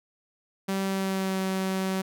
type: tone with pitch glide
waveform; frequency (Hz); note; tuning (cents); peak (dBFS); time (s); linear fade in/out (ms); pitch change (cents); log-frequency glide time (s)
sawtooth; 193.6 to 189.83; G3 to F#3; -21 to +45; -22; 0.68-2.02; 10; -34; 0.84-1.4
effects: none